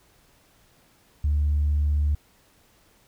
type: tone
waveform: sine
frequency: 73.7 Hz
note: D2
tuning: 7 cents sharp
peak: -18 dBFS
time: 1.24-2.15 s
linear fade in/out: 5 ms
effects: tanh soft clip ceiling -16 dBFS + pink hiss -60 dBFS RMS until 3.07 s